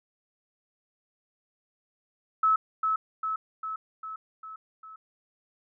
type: tone with echo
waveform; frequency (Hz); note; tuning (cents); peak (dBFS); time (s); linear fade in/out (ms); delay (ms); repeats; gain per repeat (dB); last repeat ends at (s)
sine; 1298; E6; -27; -19; 2.43-2.56; 5; 400; 6; -4; 4.96
effects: none